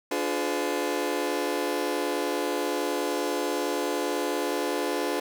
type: chord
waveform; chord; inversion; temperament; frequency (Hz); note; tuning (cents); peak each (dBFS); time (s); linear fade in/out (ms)
30% pulse; D diminished seventh; none; just; 293.7 / 352.4 / 422.9 / 507.5; D4 / F4 / Ab4 / Cb5; 0 / +16 / +31 / +47; -29; 0.11-5.2; 5
effects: none